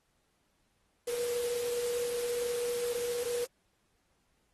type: tone in noise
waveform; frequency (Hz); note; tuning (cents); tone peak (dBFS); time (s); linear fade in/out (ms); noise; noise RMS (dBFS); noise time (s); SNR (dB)
sine; 481.3; B4; -45; -31; 1.07-3.46; 10; white; -41; 1.07-3.46; +7
effects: pink hiss -75 dBFS RMS until 4.53 s + AAC 32 kbps